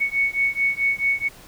sine beating tone pair, 2217 / 2221.6 Hz, C#7 / C#7, 0 / +3 cents, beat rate 4.6 Hz, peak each -22 dBFS, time 0-1.29 s, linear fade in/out 20 ms, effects pink hiss -46 dBFS RMS until 1.47 s

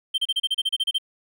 triangle tone bursts, 3136 Hz, G7, in tune, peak -18 dBFS, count 12, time 0.14-0.984 s, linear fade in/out 10 ms, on 41 ms, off 32 ms, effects none

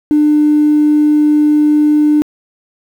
triangle tone, 299.6 Hz, D4, 35 cents sharp, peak -3 dBFS, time 0.11-2.22 s, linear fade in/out 0 ms, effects tanh soft clip ceiling -4 dBFS + 7-bit

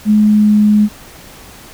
sine tone with pitch glide, 211.8 to 210 Hz, G#3 to G#3, +34 to +19 cents, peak -6 dBFS, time 0.05-0.89 s, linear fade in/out 50 ms, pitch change -15 cents, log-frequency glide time 0.22-0.58 s, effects pink hiss -37 dBFS RMS until 1.73 s

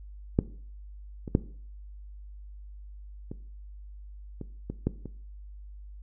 clicks, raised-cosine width 3 ms, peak -8 / -23 / -7 / -23 / -23 / -20 / -12 / -24 dBFS, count 8, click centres 0.389 / 1.278 / 1.351 / 3.315 / 4.413 / 4.7 / 4.87 / 5.057 s, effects noise-tail reverb RT60 0.5 s tail -17 dB re dry + added 50 Hz sine -42 dBFS peak until 6.02 s

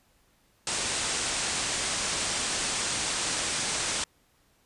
white low-pass noise, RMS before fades -30 dBFS, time 0.67-4.04 s, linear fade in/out 2 ms, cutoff 9300 Hz, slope 96 dB/octave, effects pink hiss -66 dBFS RMS until 4.65 s + resampled to 32000 Hz

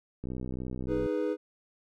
click train, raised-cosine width 3 ms, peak -24 dBFS, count 53, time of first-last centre 0.24-1.061 s, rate 63.3 Hz
triangle chord, G# minor, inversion second, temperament equal, 311.1 / 415.3 / 493.9 Hz, D#4 / G#4 / B4, 0 / 0 / 0 cents, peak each -30 dBFS, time 0.87-1.37 s, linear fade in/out 50 ms
effects none

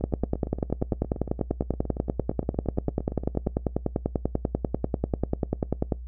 two click trains, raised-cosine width 2 ms, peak -20 / -10 dBFS, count 31 / 61, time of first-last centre 0.01-3.466 / 0.04-5.922 s, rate 8.68 / 10.2 Hz, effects noise-tail reverb RT60 0.2 s tail -23 dB re dry + added 60 Hz sine -35 dBFS peak until 6.07 s

